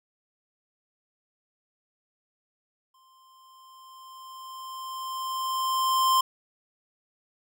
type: tone with exponential growth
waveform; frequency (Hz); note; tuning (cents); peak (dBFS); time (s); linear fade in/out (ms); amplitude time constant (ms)
square; 1046.5; C6; 0; -19; 2.94-6.21; 5; 710
effects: none